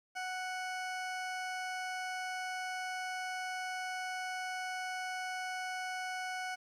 20% pulse tone, 740 Hz, F#5, in tune, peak -32 dBFS, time 0.15-6.56 s, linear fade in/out 20 ms, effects low-pass 8000 Hz 12 dB/octave + 11-bit

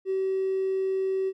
triangle tone with hard clipping, 382.1 Hz, G4, 44 cents flat, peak -24 dBFS, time 0.05-1.33 s, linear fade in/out 50 ms, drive 3 dB, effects none

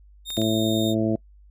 40% pulse tone, 3678 Hz, A#7, 24 cents flat, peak -28 dBFS, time 0.25-0.95 s, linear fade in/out 50 ms
clicks, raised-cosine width 0.2 ms, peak -22 dBFS, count 3, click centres 0.304 / 0.37 / 0.417 s
harmonic tone, 110 Hz, A2, in tune, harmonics 1 / 2 / 3 / 4 / 5 / 6, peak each -28 / -24 / -24 / -33 / -31 / -29 dBFS, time 0.37-1.16 s, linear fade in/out 5 ms
effects noise-tail reverb RT60 0.1 s tail -26 dB re dry + added 50 Hz sine -48 dBFS peak until 1.5 s

